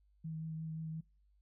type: tone with vibrato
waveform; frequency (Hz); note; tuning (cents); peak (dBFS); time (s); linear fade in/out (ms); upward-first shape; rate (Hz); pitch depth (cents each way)
sine; 159.4; D#3; +42; -39; 0.24-1.01; 10; triangle; 5.7; 17
effects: noise-tail reverb RT60 0.4 s tail -26 dB re dry + added 50 Hz sine -67 dBFS peak until 1.41 s